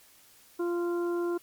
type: harmonic tone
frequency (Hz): 346.8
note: F4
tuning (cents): -12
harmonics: 1 / 2 / 3 / 4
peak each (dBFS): -27 / -43 / -41 / -43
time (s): 0.59-1.38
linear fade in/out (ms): 10
effects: white hiss -58 dBFS RMS until 1.42 s + MP3 96 kbps